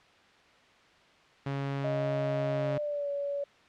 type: tone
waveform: sawtooth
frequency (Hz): 138.59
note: C#3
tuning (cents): 0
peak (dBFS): -27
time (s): 1.46-2.78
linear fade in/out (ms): 5
type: tone with pitch glide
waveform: sine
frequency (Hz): 622.3 to 567.4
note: D#5 to C#5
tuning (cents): 0 to +40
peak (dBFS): -30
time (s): 1.84-3.44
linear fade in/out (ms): 5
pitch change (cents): -160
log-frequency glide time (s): 2.52-3.1
effects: white hiss -59 dBFS RMS until 3.68 s + low-pass 3000 Hz 12 dB/octave